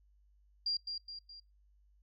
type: tone with echo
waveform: sine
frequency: 4773 Hz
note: D8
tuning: 27 cents sharp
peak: -31 dBFS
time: 0.66-0.77 s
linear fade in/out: 5 ms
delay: 210 ms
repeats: 3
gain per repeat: -6 dB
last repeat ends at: 1.4 s
effects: noise-tail reverb RT60 0.3 s tail -26 dB re dry + added 50 Hz sine -64 dBFS peak until 2.02 s